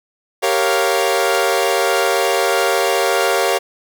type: chord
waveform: sawtooth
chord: G half-diminished seventh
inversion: none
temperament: equal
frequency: 392 / 466.2 / 554.4 / 698.5 Hz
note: G4 / Bb4 / Db5 / F5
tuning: 0 / 0 / 0 / 0 cents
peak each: -16 dBFS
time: 0.42-3.59 s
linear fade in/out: 20 ms
effects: none